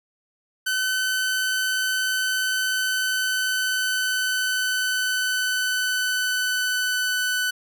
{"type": "tone with pitch glide", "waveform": "sawtooth", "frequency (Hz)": [1519, 1499.8], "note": ["F#6", "F#6"], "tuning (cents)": [45, 23], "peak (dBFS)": -18, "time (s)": [0.66, 7.51], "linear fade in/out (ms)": 10, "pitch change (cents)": -22, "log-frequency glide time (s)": [2.57, 7.33], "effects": []}